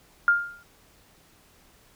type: tone with exponential decay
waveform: sine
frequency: 1405 Hz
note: F6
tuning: 10 cents sharp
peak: -13 dBFS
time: 0.28-0.63 s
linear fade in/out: 1 ms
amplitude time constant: 76 ms
effects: pink hiss -58 dBFS RMS until 1.95 s